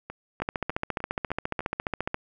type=two click trains; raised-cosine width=0.5 ms; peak=-21 / -12 dBFS; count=6 / 26; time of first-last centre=0.1-1.606 / 0.42-2.144 s; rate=3.32 / 14.5 Hz; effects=none